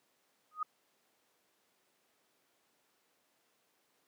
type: tone with exponential growth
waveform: sine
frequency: 1244.5 Hz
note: D#6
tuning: in tune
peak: -29 dBFS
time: 0.51-0.63 s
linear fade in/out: 5 ms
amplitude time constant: 24 ms
effects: pink hiss -74 dBFS RMS until 4.07 s + high-pass 300 Hz 12 dB/octave